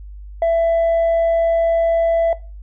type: tone with tanh clipping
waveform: triangle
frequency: 666 Hz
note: E5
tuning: 18 cents sharp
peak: -13 dBFS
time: 0.42-2.33 s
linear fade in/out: 2 ms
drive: 6 dB
effects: noise-tail reverb RT60 0.3 s tail -18 dB re dry + added 50 Hz sine -32 dBFS peak until 2.62 s